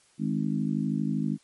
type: harmonic tone with a mistuned harmonic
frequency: 52.6 Hz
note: G#1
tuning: 23 cents sharp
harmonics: 3 / 4 / 5 / 6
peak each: -30 / -28 / -31 / -36 dBFS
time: 0.18-1.38 s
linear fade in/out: 50 ms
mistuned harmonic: 6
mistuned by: -20 cents
effects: white hiss -62 dBFS RMS until 1.43 s + MP3 48 kbps